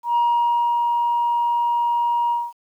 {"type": "tone with ADSR envelope", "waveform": "sine", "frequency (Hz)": 949, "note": "A#5", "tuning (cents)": 31, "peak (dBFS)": -13, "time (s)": [0.03, 2.53], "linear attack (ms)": 130, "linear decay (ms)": 620, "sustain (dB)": -3, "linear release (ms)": 220, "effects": ["tanh soft clip ceiling -13 dBFS", "9-bit"]}